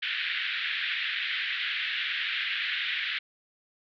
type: band-pass noise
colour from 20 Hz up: pink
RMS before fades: -31 dBFS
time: 0.02-3.19 s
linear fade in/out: 10 ms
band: 1600 to 3700 Hz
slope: 48 dB/octave
effects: none